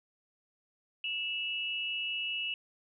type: tone pair together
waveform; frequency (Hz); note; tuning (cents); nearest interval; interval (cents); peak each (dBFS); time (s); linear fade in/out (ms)
sine; 2650 / 2905; E7 / F#7; +9 / -32; major second; 159; -35 / -35; 1.04-2.54; 2
effects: none